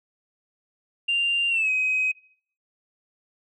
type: tone with pitch glide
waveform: sine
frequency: 2787 to 2526 Hz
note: F7 to D#7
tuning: -4 to +26 cents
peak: -19 dBFS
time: 1.08-2.12 s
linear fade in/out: 10 ms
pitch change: -170 cents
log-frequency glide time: 1.49-1.7 s
effects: noise-tail reverb RT60 0.6 s tail -24 dB re dry + tanh soft clip ceiling -16 dBFS